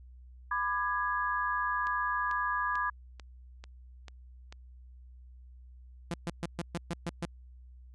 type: chord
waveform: sine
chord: G# diminished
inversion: first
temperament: just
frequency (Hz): 996.7 / 1196.1 / 1661.2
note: B5 / D6 / G#6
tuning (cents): +16 / +31 / 0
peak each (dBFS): -33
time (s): 0.51-2.9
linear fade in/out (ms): 5
type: click train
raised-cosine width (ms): 0.2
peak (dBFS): -29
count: 7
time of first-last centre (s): 1.87-4.525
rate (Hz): 2.26
type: tone bursts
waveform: sawtooth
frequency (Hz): 170.8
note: F3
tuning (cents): -38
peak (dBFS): -28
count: 8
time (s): 6.11-7.252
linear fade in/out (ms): 0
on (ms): 29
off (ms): 130
effects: added 62 Hz sine -49 dBFS peak until 7.94 s + resampled to 24000 Hz